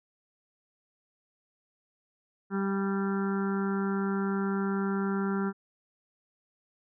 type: harmonic tone with a mistuned harmonic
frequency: 195.9 Hz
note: G3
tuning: 1 cent flat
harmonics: 1 / 2 / 4 / 5 / 6 / 7 / 8 / 9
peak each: -28 / -33 / -43 / -43 / -46 / -38 / -44 / -50 dBFS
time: 2.5-5.53 s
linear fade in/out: 50 ms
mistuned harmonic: 4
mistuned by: +15 cents
effects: none